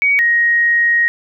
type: tone pair in turn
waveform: sine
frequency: 2254 / 1878.9 Hz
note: C#7 / A#6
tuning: +28 / +13 cents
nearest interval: minor third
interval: 315 cents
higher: first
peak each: -10 dBFS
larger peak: neither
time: 0.02-0.19 / 0.19-1.08 s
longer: second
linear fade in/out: 0 ms
effects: none